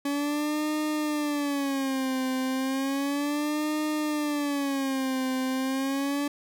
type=tone with vibrato; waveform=40% pulse; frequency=281.5 Hz; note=C#4; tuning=27 cents sharp; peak=-25 dBFS; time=0.05-6.28 s; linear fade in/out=5 ms; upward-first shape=sine; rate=0.33 Hz; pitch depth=140 cents each way; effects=none